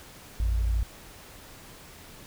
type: tone pair together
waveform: sine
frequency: 55.75 / 88.5 Hz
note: A1 / F2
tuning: +23 / +23 cents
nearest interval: minor sixth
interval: 800 cents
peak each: -22 / -33 dBFS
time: 0.4-0.83 s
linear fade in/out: 0 ms
effects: tanh soft clip ceiling -17 dBFS + pink hiss -48 dBFS RMS until 2.26 s